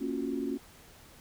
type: chord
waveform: sine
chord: Gb major seventh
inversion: first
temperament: equal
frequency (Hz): 233.1 / 277.2 / 349.2 / 370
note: Bb3 / Db4 / F4 / Gb4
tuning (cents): 0 / 0 / 0 / 0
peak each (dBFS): -37 / -33 / -38 / -38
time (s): 0-0.58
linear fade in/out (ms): 20
effects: pink hiss -55 dBFS RMS until 1.2 s